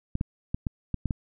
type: clicks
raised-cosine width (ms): 5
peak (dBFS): -15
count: 7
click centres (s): 0.154 / 0.211 / 0.545 / 0.668 / 0.943 / 1.057 / 1.108
effects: none